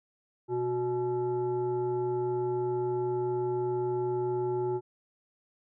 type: tone with frequency modulation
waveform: sine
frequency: 367 Hz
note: F#4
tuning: 14 cents flat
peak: -27 dBFS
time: 0.48-4.81 s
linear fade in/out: 50 ms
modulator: 491 Hz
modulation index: 0.65
effects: none